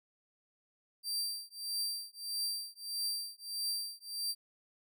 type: tone with tremolo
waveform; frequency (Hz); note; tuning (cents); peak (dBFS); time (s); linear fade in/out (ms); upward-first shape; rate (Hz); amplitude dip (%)
sawtooth; 4699; D8; 0; -29; 1.03-4.35; 50; triangle; 1.6; 100
effects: none